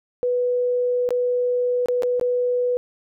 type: tone with dropouts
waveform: sine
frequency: 492.9 Hz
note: B4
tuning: 3 cents flat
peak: -18 dBFS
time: 0.23-2.77 s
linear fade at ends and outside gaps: 0 ms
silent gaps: 1.09-1.106 / 1.859-1.885 / 2.023-2.033 / 2.197-2.212 s
effects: none